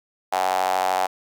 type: tone with high-pass filter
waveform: sawtooth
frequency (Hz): 93.1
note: F#2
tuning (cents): +11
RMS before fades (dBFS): -22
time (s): 0.32-1.07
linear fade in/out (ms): 10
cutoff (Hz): 760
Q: 5.9
effects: none